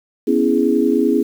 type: chord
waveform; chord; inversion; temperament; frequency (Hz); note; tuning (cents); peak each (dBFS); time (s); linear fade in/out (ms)
sine; C# minor seventh; third; equal; 246.9 / 277.2 / 329.6 / 415.3; B3 / C#4 / E4 / G#4; 0 / 0 / 0 / 0; -18; 0.27-1.23; 10
effects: 7-bit